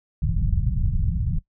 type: low-pass noise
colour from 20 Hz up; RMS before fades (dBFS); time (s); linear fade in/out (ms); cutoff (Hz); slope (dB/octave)
pink; -22; 0.22-1.39; 5; 170; 48
effects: noise-tail reverb RT60 0.1 s tail -18 dB re dry